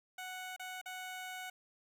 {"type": "tone with dropouts", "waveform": "15% pulse", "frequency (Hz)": 740, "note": "F#5", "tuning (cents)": 0, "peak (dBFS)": -36, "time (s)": [0.18, 1.5], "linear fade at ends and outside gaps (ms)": 5, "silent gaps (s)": [[0.564, 0.595], [0.815, 0.858]], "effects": []}